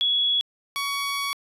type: tone pair in turn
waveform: sine / 15% pulse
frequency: 3366 / 1123.3 Hz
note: G#7 / C#6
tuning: +23 / +23 cents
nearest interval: octave + perfect fifth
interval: 1900 cents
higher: first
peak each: -19 dBFS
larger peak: neither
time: 0.01-0.41 / 0.76-1.33 s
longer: second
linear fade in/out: 0 ms
effects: resampled to 32000 Hz